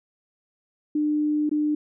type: tone with dropouts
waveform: sine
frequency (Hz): 300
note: D4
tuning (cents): +37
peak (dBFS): -20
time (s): 0.95-1.75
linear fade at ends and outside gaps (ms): 5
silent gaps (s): 1.494-1.513
effects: none